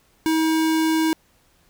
square tone, 319.3 Hz, D#4, 45 cents sharp, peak -18 dBFS, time 0.26-1.13 s, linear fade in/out 0 ms, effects pink hiss -60 dBFS RMS until 1.69 s

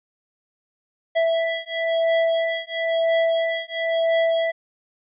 square beating tone pair, 659.3 / 660.29 Hz, E5 / E5, 0 / +3 cents, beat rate 0.99 Hz, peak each -23 dBFS, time 1.15-4.52 s, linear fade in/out 20 ms, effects resampled to 8000 Hz

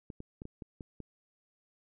clicks, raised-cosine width 3 ms, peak -30 dBFS, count 7, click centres 0.102 / 0.204 / 0.419 / 0.454 / 0.622 / 0.808 / 1.003 s, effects none

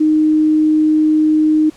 sine tone, 309.1 Hz, D#4, 11 cents flat, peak -9 dBFS, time 0-1.7 s, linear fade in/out 10 ms, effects pink hiss -45 dBFS RMS until 1.76 s + low-pass 9000 Hz 12 dB/octave

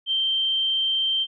sine tone, 3136 Hz, G7, in tune, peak -20 dBFS, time 0.06-1.27 s, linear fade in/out 50 ms, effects none

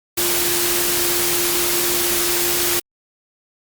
sine tone in noise, 349.2 Hz, F4, in tune, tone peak -25 dBFS, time 0.17-2.8 s, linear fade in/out 10 ms, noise white, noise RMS -19 dBFS, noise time 0.17-2.8 s, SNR -9 dB, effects Opus 48 kbps

